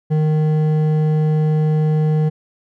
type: tone with hard clipping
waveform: triangle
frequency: 154.4 Hz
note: D#3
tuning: 13 cents flat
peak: -15 dBFS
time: 0.1-2.3 s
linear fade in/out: 20 ms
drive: 12 dB
effects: none